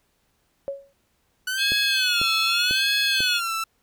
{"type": "tone with exponential decay", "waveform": "sine", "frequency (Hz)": 554.4, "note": "C#5", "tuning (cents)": 0, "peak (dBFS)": -23, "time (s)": [0.68, 0.93], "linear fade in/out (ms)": 0, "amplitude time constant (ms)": 53}
{"type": "tone with vibrato", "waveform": "sawtooth", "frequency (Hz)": 1480, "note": "F#6", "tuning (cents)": 0, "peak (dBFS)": -21, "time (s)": [1.47, 3.64], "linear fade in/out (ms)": 5, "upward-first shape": "sine", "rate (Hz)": 0.83, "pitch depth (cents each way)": 190}
{"type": "harmonic tone", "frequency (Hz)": 855, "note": "A5", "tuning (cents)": -50, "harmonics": [3, 4, 5], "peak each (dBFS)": [-25, -25, -25], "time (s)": [1.57, 3.41], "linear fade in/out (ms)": 50}
{"type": "click train", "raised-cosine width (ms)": 2, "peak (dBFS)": -19, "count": 4, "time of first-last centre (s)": [1.72, 3.205], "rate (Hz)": 2.02}
{"effects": ["pink hiss -68 dBFS RMS until 3.82 s"]}